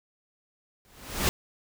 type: noise with exponential growth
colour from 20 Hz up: pink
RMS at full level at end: -22 dBFS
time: 0.85-1.29 s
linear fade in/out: 0 ms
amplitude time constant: 94 ms
effects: none